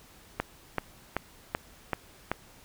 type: click train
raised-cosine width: 0.5 ms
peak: -12 dBFS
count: 6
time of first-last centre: 0.4-2.316 s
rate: 2.61 Hz
effects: pink hiss -55 dBFS RMS until 2.64 s